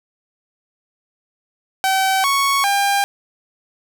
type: tone with pitch steps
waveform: sawtooth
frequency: 767 / 1109 / 800 Hz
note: G5 / C#6 / G5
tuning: -38 / 0 / +35 cents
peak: -11 dBFS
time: 1.84-3.04 s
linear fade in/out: 0 ms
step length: 400 ms
effects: none